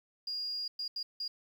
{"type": "tone bursts at uneven times", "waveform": "sine", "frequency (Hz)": 4841, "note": "D#8", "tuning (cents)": -48, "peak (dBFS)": -34, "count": 4, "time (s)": [[0.27, 0.68], [0.79, 0.88], [0.96, 1.03], [1.2, 1.28]], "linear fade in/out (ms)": 5, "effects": ["10-bit"]}